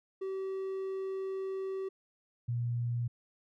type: tone pair in turn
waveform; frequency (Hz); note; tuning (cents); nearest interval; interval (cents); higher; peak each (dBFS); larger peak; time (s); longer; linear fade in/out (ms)
triangle / sine; 383.6 / 119.44; G4 / A#2; -37 / +43; octave + minor sixth; 2020; first; -32 / -30; second; 0.21-1.89 / 2.48-3.08; first; 10
effects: none